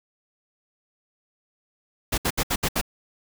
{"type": "noise bursts", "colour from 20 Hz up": "pink", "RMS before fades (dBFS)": -23, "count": 6, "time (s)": [2.12, 2.814], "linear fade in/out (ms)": 10, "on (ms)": 59, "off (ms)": 68, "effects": []}